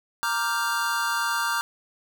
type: chord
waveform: square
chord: G minor seventh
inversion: first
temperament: equal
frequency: 932.3 / 1174.7 / 1396.9 / 1568 Hz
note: Bb5 / D6 / F6 / G6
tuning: 0 / 0 / 0 / 0 cents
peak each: -30 dBFS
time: 0.23-1.61 s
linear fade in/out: 0 ms
effects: none